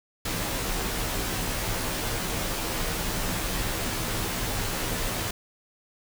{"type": "noise with comb filter", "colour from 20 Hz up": "pink", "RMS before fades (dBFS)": -29, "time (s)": [0.25, 5.31], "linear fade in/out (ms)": 5, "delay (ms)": 14, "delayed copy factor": -0.65, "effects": []}